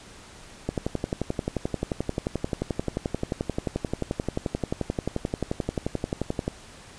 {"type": "click train", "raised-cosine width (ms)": 2, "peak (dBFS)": -12, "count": 67, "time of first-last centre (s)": [0.69, 6.479], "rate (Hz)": 11.4, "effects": ["pink hiss -47 dBFS RMS until 6.98 s", "resampled to 22050 Hz"]}